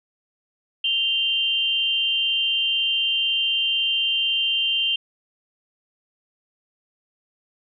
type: tone pair together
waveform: sine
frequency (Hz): 2794 / 3136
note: F7 / G7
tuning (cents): 0 / 0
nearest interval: major second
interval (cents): 200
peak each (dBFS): -23 / -21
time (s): 0.84-4.96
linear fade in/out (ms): 5
effects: none